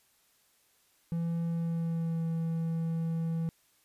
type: tone with pitch glide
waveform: triangle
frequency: 167.7 to 164.34 Hz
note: E3 to E3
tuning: +30 to -5 cents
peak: -27 dBFS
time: 1.12-3.49 s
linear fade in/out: 0 ms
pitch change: -35 cents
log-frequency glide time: 1.45-2.25 s
effects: white hiss -68 dBFS RMS until 3.84 s + resampled to 32000 Hz